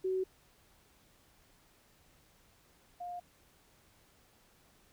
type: tone pair in turn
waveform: sine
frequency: 375.3 / 708.5 Hz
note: F#4 / F5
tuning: +25 / +25 cents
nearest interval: major seventh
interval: 1100 cents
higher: second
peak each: -30 / -39 dBFS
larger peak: first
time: 0.04-0.24 / 3-3.2 s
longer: neither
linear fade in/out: 10 ms
effects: pink hiss -66 dBFS RMS until 4.92 s